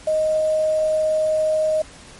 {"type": "tone with quantisation", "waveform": "sine", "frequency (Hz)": 624, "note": "D#5", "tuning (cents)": 5, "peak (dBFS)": -16, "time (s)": [0.07, 1.82], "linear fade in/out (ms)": 5, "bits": 6, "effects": ["pink hiss -43 dBFS RMS until 2.19 s", "MP3 48 kbps"]}